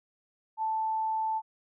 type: tone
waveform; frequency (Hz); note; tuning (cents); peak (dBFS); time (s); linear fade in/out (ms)
sine; 880; A5; 0; -27; 0.57-1.42; 50
effects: none